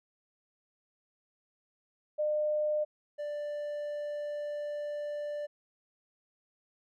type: tone pair in turn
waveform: sine / triangle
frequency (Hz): 604 / 589.2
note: D5 / D5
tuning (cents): +48 / +6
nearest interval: unison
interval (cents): 42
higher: first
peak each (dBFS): -27 / -32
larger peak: first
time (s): 2.18-2.85 / 3.18-5.47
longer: second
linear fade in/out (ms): 20
effects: none